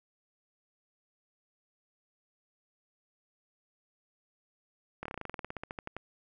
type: slowing click train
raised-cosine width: 0.5 ms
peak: -23 dBFS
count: 19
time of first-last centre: 5.03-5.966 s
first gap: 25 ms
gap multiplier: 1.08
effects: none